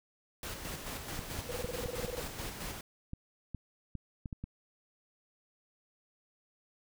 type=noise with tremolo; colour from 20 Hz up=pink; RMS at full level=-40 dBFS; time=0.43-2.81 s; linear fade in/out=2 ms; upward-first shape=square; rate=4.6 Hz; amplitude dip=40%
type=clicks; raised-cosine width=5 ms; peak=-27 dBFS; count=11; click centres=1.192 / 1.39 / 1.645 / 1.859 / 2.047 / 3.134 / 3.547 / 3.953 / 4.258 / 4.328 / 4.44 s
type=tone bursts; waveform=sine; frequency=491.4 Hz; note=B4; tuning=9 cents flat; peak=-35 dBFS; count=15; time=1.49-2.2 s; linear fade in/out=2 ms; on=24 ms; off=25 ms
effects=none